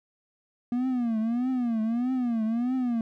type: tone with vibrato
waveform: triangle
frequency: 238.2 Hz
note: A#3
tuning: 38 cents sharp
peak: -22 dBFS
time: 0.72-3.01 s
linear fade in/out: 2 ms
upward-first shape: triangle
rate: 1.6 Hz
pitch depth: 170 cents each way
effects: none